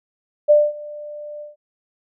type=tone with ADSR envelope; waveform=sine; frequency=594 Hz; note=D5; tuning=20 cents sharp; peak=-7 dBFS; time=0.48-1.56 s; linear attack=25 ms; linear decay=220 ms; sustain=-23 dB; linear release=150 ms; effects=none